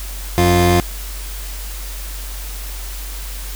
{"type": "tone pair together", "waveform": "25% pulse", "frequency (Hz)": [89, 350.2], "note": ["F2", "F4"], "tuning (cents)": [33, 5], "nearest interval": "2 octaves", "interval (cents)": 2372, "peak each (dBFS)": -10, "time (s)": [0.38, 0.8], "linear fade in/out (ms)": 0, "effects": ["added 47 Hz sine -26 dBFS peak until 3.55 s", "white hiss -33 dBFS RMS until 3.55 s"]}